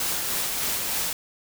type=noise with tremolo; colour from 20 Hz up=white; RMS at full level=-26 dBFS; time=0-1.13 s; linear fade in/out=2 ms; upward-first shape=sine; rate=3.3 Hz; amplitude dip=25%; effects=none